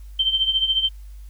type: tone with tremolo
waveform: sine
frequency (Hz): 3119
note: G7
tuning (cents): -9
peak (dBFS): -14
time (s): 0.19-0.89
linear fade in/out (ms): 5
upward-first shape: triangle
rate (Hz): 14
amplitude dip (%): 80
effects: added 50 Hz sine -36 dBFS peak until 1.29 s + white hiss -59 dBFS RMS until 1.29 s